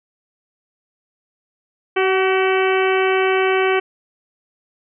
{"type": "harmonic tone with a mistuned harmonic", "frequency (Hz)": 380, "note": "F#4", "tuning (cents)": 46, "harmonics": [1, 2, 3, 4, 5, 6, 7, 8], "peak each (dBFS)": [-16, -23, -25, -25, -28, -25, -28, -31], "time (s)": [1.96, 3.8], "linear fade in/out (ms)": 10, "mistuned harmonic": 2, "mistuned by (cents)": -20, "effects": []}